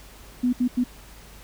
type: tone bursts at uneven times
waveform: sine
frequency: 247.6 Hz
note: B3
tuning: 5 cents sharp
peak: -18 dBFS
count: 3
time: 0.43-0.53 / 0.6-0.68 / 0.77-0.84 s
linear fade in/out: 10 ms
effects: added 50 Hz sine -47 dBFS peak until 1.43 s + pink hiss -48 dBFS RMS until 1.43 s